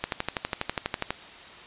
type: click train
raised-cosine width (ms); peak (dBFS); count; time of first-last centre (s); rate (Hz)
0.3; -10; 14; 0.04-1.106; 12.2
effects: white hiss -45 dBFS RMS until 1.66 s + resampled to 8000 Hz